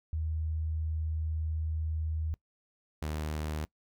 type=tone pair in turn; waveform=sine / sawtooth; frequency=79 / 76.66 Hz; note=D#2 / D#2; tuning=+27 / -25 cents; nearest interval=minor second; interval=52 cents; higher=first; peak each=-30 / -29 dBFS; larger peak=second; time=0.13-2.34 / 3.02-3.65 s; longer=first; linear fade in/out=0 ms; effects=noise-tail reverb RT60 0.1 s tail -22 dB re dry